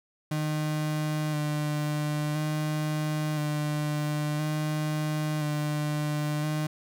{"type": "tone with vibrato", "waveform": "35% pulse", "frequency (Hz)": 151.4, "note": "D#3", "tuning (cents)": -47, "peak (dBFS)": -25, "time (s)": [0.31, 6.67], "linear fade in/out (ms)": 5, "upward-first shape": "square", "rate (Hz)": 0.49, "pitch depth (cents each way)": 19, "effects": []}